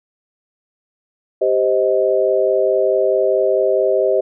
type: chord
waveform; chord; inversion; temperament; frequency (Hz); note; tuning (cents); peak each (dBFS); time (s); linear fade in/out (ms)
sine; C minor; second; just; 392.4 / 523.3 / 627.9; G4 / C5 / Eb5; +2 / 0 / +16; -17; 1.41-4.21; 10
effects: none